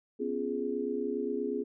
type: chord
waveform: sine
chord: C# dominant seventh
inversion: third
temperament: just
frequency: 249.5 / 277.2 / 346.5 / 415.8 Hz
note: B3 / C#4 / E#4 / G#4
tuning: +18 / 0 / -14 / +2 cents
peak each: -36 / -37 / -38 / -33 dBFS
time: 0.19-1.64 s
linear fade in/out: 20 ms
effects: none